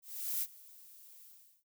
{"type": "noise with ADSR envelope", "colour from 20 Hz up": "violet", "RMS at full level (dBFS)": -34, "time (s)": [0.02, 1.64], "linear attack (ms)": 400, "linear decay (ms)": 45, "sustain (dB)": -22, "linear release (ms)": 380, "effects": []}